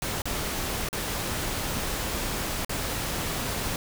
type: noise with dropouts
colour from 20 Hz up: pink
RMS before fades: -30 dBFS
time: 0.02-3.76 s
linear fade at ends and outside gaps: 1 ms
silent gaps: 0.219-0.255 / 0.888-0.929 / 2.648-2.694 s
effects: none